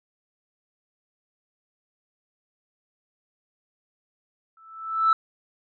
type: tone with exponential growth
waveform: sine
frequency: 1318.5 Hz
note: E6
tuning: in tune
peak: -12 dBFS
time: 4.57-5.13 s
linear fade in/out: 2 ms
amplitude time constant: 120 ms
effects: tanh soft clip ceiling -12 dBFS